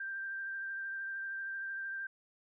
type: tone with vibrato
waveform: sine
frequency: 1578 Hz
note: G6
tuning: 11 cents sharp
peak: -37 dBFS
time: 0-2.07 s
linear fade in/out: 5 ms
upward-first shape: triangle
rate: 13 Hz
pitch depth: 19 cents each way
effects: none